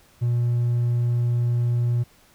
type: tone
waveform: triangle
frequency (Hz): 120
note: B2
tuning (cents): -49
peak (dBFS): -16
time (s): 0.21-2.04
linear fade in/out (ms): 20
effects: tanh soft clip ceiling -13 dBFS + pink hiss -56 dBFS RMS until 2.34 s